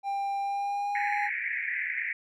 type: tone with pitch glide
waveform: triangle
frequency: 795 to 822.6 Hz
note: G5 to G#5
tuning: +24 to -17 cents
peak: -26 dBFS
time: 0.03-1.3 s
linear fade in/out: 50 ms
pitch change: +59 cents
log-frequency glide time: 0.4-1.13 s
type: band-pass noise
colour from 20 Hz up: white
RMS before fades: -32 dBFS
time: 0.95-2.13 s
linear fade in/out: 2 ms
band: 1700 to 2300 Hz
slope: 96 dB/octave
effects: none